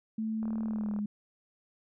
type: tone with pitch glide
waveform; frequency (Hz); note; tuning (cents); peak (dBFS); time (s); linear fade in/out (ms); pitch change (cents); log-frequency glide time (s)
sine; 220 to 207.7; A3 to G#3; 0 to 0; -30; 0.18-1.06; 5; -100; 0.65-0.94
type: click train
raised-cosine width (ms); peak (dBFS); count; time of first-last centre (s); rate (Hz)
1; -32; 23; 0.43-0.988; 39.4
effects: none